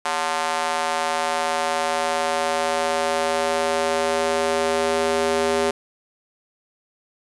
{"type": "tone with high-pass filter sweep", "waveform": "square", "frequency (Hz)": 80.7, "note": "E2", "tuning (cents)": -36, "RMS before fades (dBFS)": -22, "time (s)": [0.05, 5.71], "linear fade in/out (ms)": 5, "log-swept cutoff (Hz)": [850, 420], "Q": 1.9, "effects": ["resampled to 24000 Hz", "7-bit"]}